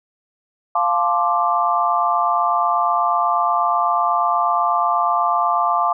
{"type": "chord", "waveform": "sine", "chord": "D minor seventh", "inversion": "first", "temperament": "equal with one note detuned", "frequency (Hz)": [698.5, 870.4, 1046.5, 1174.7], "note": ["F5", "A5", "C6", "D6"], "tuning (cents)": [0, -19, 0, 0], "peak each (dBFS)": [-20, -22, -22, -19], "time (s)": [0.75, 5.93], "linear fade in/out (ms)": 5, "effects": []}